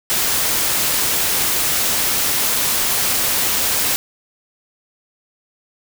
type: noise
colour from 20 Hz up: white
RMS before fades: -18 dBFS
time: 0.1-3.96 s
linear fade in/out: 0 ms
effects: none